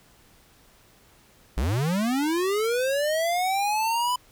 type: linear sweep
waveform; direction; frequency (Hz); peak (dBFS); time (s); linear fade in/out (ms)
square; up; 50.2 to 1004; -23; 1.57-4.16; 5
effects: pink hiss -57 dBFS RMS until 4.31 s